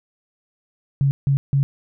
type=tone bursts; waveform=sine; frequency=138.59 Hz; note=C#3; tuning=in tune; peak=-14 dBFS; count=3; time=1.01-1.63 s; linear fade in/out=0 ms; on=100 ms; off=160 ms; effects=none